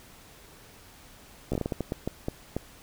slowing click train, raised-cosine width 2 ms, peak -15 dBFS, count 12, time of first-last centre 1.52-2.566 s, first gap 14 ms, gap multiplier 1.35, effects pink hiss -52 dBFS RMS until 2.82 s

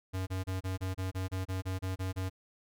square tone bursts, 93.8 Hz, F#2, 24 cents sharp, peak -33 dBFS, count 13, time 0.13-2.298 s, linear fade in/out 20 ms, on 140 ms, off 29 ms, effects none

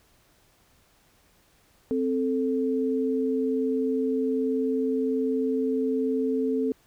sine tone pair together, 261.6 / 440.3 Hz, C4 / A4, 0 / +1 cents, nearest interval major sixth, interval 901 cents, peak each -25 / -26 dBFS, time 1.91-6.72 s, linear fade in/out 0 ms, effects pink hiss -62 dBFS RMS until 6.86 s

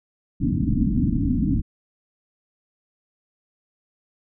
white low-pass noise, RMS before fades -21 dBFS, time 0.4-1.62 s, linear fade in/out 20 ms, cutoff 300 Hz, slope 96 dB/octave, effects none

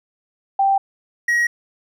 sine / triangle tone pair in turn, 784 / 1898.4 Hz, G5 / A#6, 0 / +31 cents, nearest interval octave + minor third, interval 1531 cents, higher second, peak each -13 dBFS, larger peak neither, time 0.59-0.78 / 1.28-1.47 s, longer neither, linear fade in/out 5 ms, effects none

